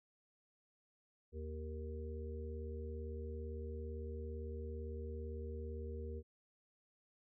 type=harmonic tone; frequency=77.78 Hz; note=D#2; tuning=in tune; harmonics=1 / 3 / 5 / 6; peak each=-43 / -53 / -51 / -50 dBFS; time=1.32-6.23 s; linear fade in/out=50 ms; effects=none